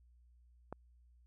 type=click; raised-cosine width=1 ms; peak=-28 dBFS; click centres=0.726 s; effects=added 60 Hz sine -62 dBFS peak until 1.26 s